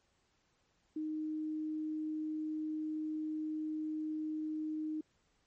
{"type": "tone", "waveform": "sine", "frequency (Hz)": 310, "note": "D#4", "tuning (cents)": -6, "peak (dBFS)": -35, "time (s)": [0.96, 5.01], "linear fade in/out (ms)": 5, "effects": ["pink hiss -75 dBFS RMS until 5.46 s", "MP3 32 kbps"]}